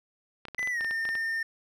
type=clicks; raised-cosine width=0.3 ms; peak=-23 dBFS; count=12; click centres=0.453 / 0.484 / 0.547 / 0.593 / 0.629 / 0.674 / 0.809 / 0.846 / 0.91 / 1.053 / 1.09 / 1.153 s
type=tone with pitch glide; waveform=triangle; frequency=2000 to 1812.9 Hz; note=B6 to A#6; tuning=+21 to -49 cents; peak=-26 dBFS; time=0.58-1.43 s; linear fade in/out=5 ms; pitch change=-170 cents; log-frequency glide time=0.7-0.81 s
effects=none